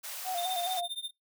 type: high-pass noise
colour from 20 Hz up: white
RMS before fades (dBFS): -40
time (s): 0.03-0.81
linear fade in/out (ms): 20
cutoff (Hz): 510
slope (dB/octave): 96
type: tone with vibrato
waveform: sine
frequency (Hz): 722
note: F#5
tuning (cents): -43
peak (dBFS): -31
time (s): 0.24-0.88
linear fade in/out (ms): 50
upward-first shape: square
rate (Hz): 4.7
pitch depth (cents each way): 57
type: tone with tremolo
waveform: square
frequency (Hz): 3620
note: A7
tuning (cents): +48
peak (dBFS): -32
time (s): 0.37-1.11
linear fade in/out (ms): 20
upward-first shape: triangle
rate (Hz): 15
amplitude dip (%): 100
effects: noise-tail reverb RT60 0.2 s tail -26 dB re dry